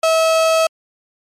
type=tone; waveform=35% pulse; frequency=647 Hz; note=E5; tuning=32 cents flat; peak=-10 dBFS; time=0.03-0.67 s; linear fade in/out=5 ms; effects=low-pass 10000 Hz 12 dB/octave + MP3 64 kbps